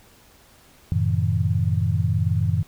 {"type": "chord", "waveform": "sine", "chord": "F# diminished seventh", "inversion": "none", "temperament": "just", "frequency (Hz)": [92.5, 111, 133.2, 159.84], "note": ["F#2", "A2", "C3", "Eb3"], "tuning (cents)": [0, 16, 31, 47], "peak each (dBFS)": [-22, -23, -28, -25], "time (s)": [0.92, 2.63], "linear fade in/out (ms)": 0, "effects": ["pink hiss -53 dBFS RMS until 2.67 s"]}